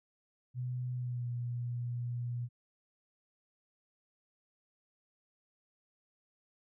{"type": "tone with pitch glide", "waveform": "sine", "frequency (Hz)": [125, 120.88], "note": ["B2", "B2"], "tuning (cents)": [21, -37], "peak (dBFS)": -34, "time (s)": [0.54, 2.49], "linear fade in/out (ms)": 50, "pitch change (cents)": -58, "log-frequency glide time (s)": [0.94, 1.28], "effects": []}